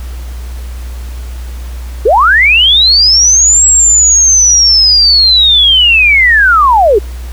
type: linear two-way sweep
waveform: sine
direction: up then down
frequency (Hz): 368.4 to 7700 to 368.4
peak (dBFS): -3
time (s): 2.05-6.99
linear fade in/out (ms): 10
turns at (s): 3.66
effects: added 61 Hz sine -19 dBFS peak until 7.32 s + pink hiss -35 dBFS RMS until 7.32 s